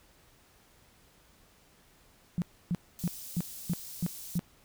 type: tone bursts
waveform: sine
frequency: 174 Hz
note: F3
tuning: 6 cents flat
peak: -26 dBFS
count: 7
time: 2.38-4.393 s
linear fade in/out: 0 ms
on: 39 ms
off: 290 ms
type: high-pass noise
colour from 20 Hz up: white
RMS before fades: -44 dBFS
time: 2.99-4.38 s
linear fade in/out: 0 ms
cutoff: 4700 Hz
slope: 12 dB/octave
effects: pink hiss -62 dBFS RMS until 4.64 s